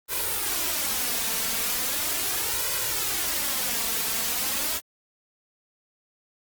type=noise with flanger; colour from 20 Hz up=white; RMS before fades=-27 dBFS; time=0.08-4.81 s; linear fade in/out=50 ms; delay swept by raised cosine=2 to 4.5 ms; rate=0.38 Hz; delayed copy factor=+0.65; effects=Opus 32 kbps